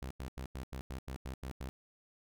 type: tone bursts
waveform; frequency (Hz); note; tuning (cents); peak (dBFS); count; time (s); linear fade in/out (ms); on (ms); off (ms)
sawtooth; 65.41; C2; 0; -36; 10; 0.02-1.69; 0; 86; 90
effects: none